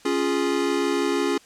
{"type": "chord", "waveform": "square", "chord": "Db major", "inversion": "none", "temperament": "equal", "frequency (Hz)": [277.2, 349.2, 415.3], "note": ["Db4", "F4", "Ab4"], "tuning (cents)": [0, 0, 0], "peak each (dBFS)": -26, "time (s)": [0.05, 1.38], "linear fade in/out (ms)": 5, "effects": ["white hiss -52 dBFS RMS until 1.45 s", "low-pass 8000 Hz 12 dB/octave"]}